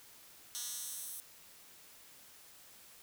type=tone with high-pass filter sweep; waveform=10% pulse; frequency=240.4 Hz; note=B3; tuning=46 cents flat; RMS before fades=-43 dBFS; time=0.55-1.2 s; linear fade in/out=0 ms; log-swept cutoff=5500 to 11000 Hz; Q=1.1; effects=white hiss -58 dBFS RMS until 3.02 s